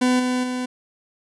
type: tone with level steps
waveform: 40% pulse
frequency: 251.4 Hz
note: B3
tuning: 31 cents sharp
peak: -15 / -19 / -23 dBFS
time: 0.01-0.66 s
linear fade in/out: 10 ms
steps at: 0.19 / 0.43 s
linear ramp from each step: 10 ms
effects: resampled to 24000 Hz